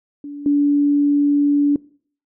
sine tone with level steps, 288.1 Hz, D4, 33 cents flat, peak -28 / -12 dBFS, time 0.24-1.76 s, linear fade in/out 2 ms, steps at 0.46 s, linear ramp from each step 2 ms, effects noise-tail reverb RT60 0.5 s tail -22 dB re dry

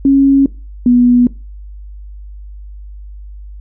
sine tone pair in turn, 274.5 / 244.6 Hz, C#4 / B3, -17 / -16 cents, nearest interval major second, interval 199 cents, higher first, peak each -5 dBFS, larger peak neither, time 0.05-0.46 / 0.86-1.27 s, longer neither, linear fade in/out 2 ms, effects noise-tail reverb RT60 0.3 s tail -21 dB re dry + added 50 Hz sine -28 dBFS peak until 3.6 s

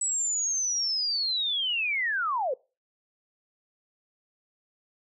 sine linear sweep, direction down, 7920 to 471.3 Hz, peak -25 dBFS, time 0.01-2.54 s, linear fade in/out 5 ms, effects noise-tail reverb RT60 0.3 s tail -23 dB re dry

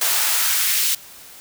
white noise with high-pass filter sweep, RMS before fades -19 dBFS, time 0.01-0.95 s, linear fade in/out 5 ms, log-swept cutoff 620 to 2700 Hz, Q 0.93, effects white hiss -42 dBFS RMS until 1.4 s

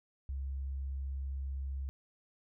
sine tone, 67.7 Hz, C#2, 40 cents flat, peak -35 dBFS, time 0.29-1.89 s, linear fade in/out 0 ms, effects none

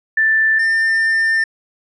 sine / triangle tone pair in turn, 1768 / 1797.9 Hz, A6 / A6, +8 / +37 cents, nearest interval unison, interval 29 cents, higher second, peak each -11 dBFS, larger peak neither, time 0.17-0.59 / 0.59-1.44 s, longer second, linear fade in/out 5 ms, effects resampled to 24000 Hz

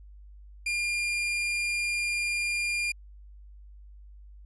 40% pulse tone, 2407 Hz, D7, 42 cents sharp, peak -26 dBFS, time 0.66-2.92 s, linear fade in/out 5 ms, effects added 50 Hz sine -46 dBFS peak until 4.45 s + resampled to 22050 Hz

